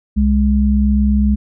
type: tone pair together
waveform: sine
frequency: 65.41 / 207.7 Hz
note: C2 / G#3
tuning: 0 / 0 cents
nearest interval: octave + minor sixth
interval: 2000 cents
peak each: -13 dBFS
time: 0.16-1.36 s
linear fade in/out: 20 ms
effects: none